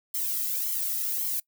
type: noise with flanger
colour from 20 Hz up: violet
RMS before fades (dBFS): -29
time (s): 0.14-1.4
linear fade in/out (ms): 5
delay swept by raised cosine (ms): 0.94 to 1.59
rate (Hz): 1.8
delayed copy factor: +0.8
effects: noise-tail reverb RT60 0.1 s tail -23 dB re dry